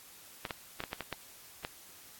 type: clicks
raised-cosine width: 0.3 ms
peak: -20 dBFS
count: 8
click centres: 0.452 / 0.508 / 0.804 / 0.838 / 0.931 / 1.007 / 1.127 / 1.649 s
effects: white hiss -54 dBFS RMS until 2.19 s + AAC 64 kbps